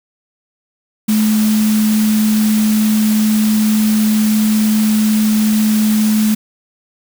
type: tone in noise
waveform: sine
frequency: 215.3 Hz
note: A3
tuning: 37 cents flat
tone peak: -10 dBFS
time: 1.08-6.35 s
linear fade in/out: 10 ms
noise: white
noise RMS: -24 dBFS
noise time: 1.08-6.35 s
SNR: +11 dB
effects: none